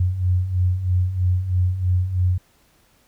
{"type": "beating tone pair", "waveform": "sine", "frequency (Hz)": [88.7, 91.8], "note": ["F2", "F#2"], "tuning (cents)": [27, -13], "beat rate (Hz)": 3.1, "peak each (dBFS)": [-24, -18], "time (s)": [0, 2.38], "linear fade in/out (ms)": 5, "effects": ["pink hiss -59 dBFS RMS until 3.07 s"]}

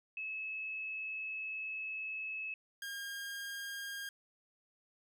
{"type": "tone pair in turn", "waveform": ["sine", "sawtooth"], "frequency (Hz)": [2591, 1615.8], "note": ["E7", "G#6"], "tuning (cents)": [-30, -48], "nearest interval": "minor sixth", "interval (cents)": 818, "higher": "first", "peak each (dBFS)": [-38, -37], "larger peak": "second", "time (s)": [[0.17, 2.54], [2.82, 4.09]], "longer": "first", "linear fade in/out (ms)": 2, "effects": []}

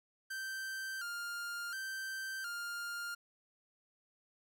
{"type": "tone with vibrato", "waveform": "45% pulse", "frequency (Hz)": 1480, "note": "F#6", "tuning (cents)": 0, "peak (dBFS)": -39, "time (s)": [0.3, 3.15], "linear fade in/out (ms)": 10, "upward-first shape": "square", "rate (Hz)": 0.7, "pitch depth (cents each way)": 90, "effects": []}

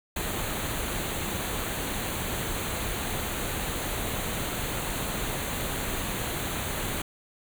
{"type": "band-stop noise", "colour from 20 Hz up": "pink", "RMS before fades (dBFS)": -31, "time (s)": [0.16, 7.02], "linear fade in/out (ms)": 5, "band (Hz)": [4400, 6200], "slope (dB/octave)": 96, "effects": []}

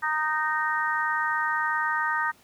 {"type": "harmonic tone", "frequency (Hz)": 309.2, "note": "D#4", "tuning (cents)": -11, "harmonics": [3, 4, 5, 6], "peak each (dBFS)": [-29, -29, -29, -29], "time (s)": [0.02, 2.32], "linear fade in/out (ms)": 20, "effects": ["pink hiss -58 dBFS RMS until 2.43 s", "high-pass 80 Hz 12 dB/octave"]}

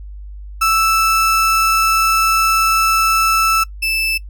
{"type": "tone pair in turn", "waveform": "35% pulse", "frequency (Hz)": [1318.5, 2637], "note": ["E6", "E7"], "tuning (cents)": [0, 0], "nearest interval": "octave", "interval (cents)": 1200, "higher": "second", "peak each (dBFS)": [-10, -14], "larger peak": "first", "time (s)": [[0.61, 3.64], [3.82, 4.18]], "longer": "first", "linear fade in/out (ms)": 10, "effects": ["noise-tail reverb RT60 0.1 s tail -21 dB re dry", "added 50 Hz sine -29 dBFS peak until 4.29 s"]}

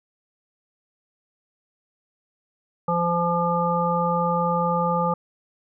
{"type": "harmonic tone", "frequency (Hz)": 172.1, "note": "F3", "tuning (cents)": -25, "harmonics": [1, 3, 5, 7], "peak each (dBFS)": [-25, -25, -25, -25], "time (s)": [2.88, 5.14], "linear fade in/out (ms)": 5, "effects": []}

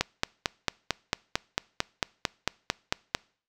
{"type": "click train", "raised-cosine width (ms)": 0.2, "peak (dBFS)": -6, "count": 15, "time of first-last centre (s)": [0.01, 3.149], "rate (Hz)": 4.46, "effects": ["noise-tail reverb RT60 0.5 s tail -25 dB re dry"]}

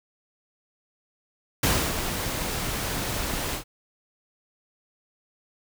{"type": "noise with ADSR envelope", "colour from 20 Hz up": "pink", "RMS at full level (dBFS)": -21, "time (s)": [1.63, 3.64], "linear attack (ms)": 4, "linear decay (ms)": 290, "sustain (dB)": -8, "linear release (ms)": 98, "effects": []}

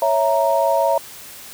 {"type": "chord", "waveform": "sine", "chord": "A# diminished", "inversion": "first", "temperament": "equal", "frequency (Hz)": [554.4, 659.3, 932.3], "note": ["C#5", "E5", "A#5"], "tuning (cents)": [0, 0, 0], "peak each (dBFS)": [-19, -18, -19], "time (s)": [0.02, 0.98], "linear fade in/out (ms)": 2, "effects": ["white hiss -38 dBFS RMS until 1.53 s"]}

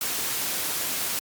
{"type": "noise", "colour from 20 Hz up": "white", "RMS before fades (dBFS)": -28, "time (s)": [0.01, 1.19], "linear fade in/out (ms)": 2, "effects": ["high-pass 100 Hz 12 dB/octave", "Opus 48 kbps"]}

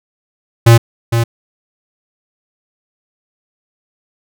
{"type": "tone with echo", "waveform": "square", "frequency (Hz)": 116.2, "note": "A#2", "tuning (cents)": -5, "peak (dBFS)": -3, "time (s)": [0.66, 0.78], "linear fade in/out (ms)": 10, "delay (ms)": 460, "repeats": 1, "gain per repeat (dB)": -8, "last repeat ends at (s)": 1.24, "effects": []}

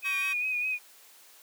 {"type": "tone with vibrato", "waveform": "sine", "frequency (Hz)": 2489, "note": "D#7", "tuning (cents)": 0, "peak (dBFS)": -27, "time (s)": [0.02, 0.79], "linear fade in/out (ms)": 50, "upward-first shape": "sine", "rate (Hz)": 4.9, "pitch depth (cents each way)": 38}
{"type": "chord", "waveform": "25% pulse", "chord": "G diminished", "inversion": "second", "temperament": "just", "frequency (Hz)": [1128.9, 1568, 1881.6], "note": ["Db6", "G6", "Bb6"], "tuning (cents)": [31, 0, 16], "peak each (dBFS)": [-35, -37, -38], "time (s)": [0.04, 0.34], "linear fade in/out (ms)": 20}
{"effects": ["white hiss -55 dBFS RMS until 1.42 s", "high-pass 400 Hz 12 dB/octave"]}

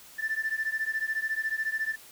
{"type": "beating tone pair", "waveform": "sine", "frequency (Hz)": [1760, 1774], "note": ["A6", "A6"], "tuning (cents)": [0, 14], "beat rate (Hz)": 14, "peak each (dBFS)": -30, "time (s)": [0.18, 1.96], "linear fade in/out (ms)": 20, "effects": ["tanh soft clip ceiling -21 dBFS", "white hiss -51 dBFS RMS until 2.11 s"]}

